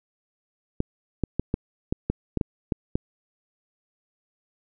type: clicks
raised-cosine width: 3 ms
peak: -10 dBFS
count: 10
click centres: 0.804 / 1.237 / 1.396 / 1.541 / 1.925 / 2.1 / 2.373 / 2.412 / 2.722 / 2.955 s
effects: none